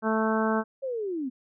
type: harmonic tone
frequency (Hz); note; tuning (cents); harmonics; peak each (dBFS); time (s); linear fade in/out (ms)
220; A3; 0; 1 / 2 / 3 / 4 / 5 / 6 / 7; -26 / -29 / -31 / -32 / -33 / -34 / -34; 0.02-0.64; 50
type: linear sweep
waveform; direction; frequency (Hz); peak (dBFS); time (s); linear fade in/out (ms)
sine; down; 552 to 242.3; -28; 0.82-1.3; 20
effects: none